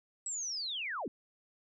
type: linear sweep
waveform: sine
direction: down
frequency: 7902 to 185 Hz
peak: -35 dBFS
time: 0.26-1.08 s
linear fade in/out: 2 ms
effects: none